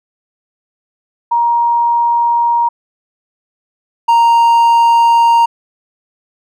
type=tone pair in turn; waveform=sine / triangle; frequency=942 / 931.2 Hz; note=A#5 / A#5; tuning=+18 / -2 cents; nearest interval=unison; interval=20 cents; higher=first; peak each=-9 / -4 dBFS; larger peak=second; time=1.31-2.69 / 4.08-5.46 s; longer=neither; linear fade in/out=10 ms; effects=none